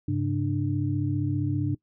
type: tone cluster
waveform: sine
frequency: 100.5 / 135.6 / 296.7 Hz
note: G2 / C#3 / D4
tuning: +44 / -38 / +18 cents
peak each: -28 dBFS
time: 0.08-1.75 s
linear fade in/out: 5 ms
effects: noise-tail reverb RT60 0.1 s tail -20 dB re dry